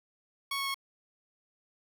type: tone with pitch steps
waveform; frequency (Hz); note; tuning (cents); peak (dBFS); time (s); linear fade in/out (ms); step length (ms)
15% pulse; 1108.7 / 1101.7 / 1094.7; C#6 / C#6 / C#6; 0 / -11 / -22; -25; 0.51-0.744; 5; 78
effects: none